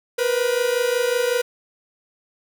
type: tone pair together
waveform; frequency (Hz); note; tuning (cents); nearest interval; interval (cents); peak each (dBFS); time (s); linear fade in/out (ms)
45% pulse; 477.2 / 502.6; A#4 / B4; +41 / +30; minor second; 89; -21 / -22; 0.18-1.42; 10
effects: none